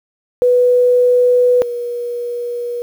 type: tone pair in turn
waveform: sine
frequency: 493.9 / 480.9 Hz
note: B4 / B4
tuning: 0 / -46 cents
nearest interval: unison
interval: 46 cents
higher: first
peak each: -8 / -19 dBFS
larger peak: first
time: 0.42-1.62 / 1.62-2.82 s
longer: neither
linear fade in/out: 0 ms
effects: 7-bit